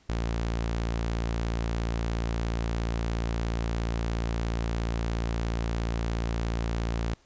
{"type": "tone", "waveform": "sawtooth", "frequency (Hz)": 57, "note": "A#1", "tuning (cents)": -38, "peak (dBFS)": -23, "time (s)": [0.09, 7.14], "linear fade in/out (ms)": 5, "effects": ["pink hiss -62 dBFS RMS until 7.25 s", "resampled to 16000 Hz"]}